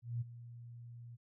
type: tone with ADSR envelope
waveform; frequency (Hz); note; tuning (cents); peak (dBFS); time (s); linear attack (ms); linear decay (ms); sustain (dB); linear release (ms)
sine; 118.7; A#2; +32; -33; 0.02-1.17; 190; 20; -15; 26
effects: none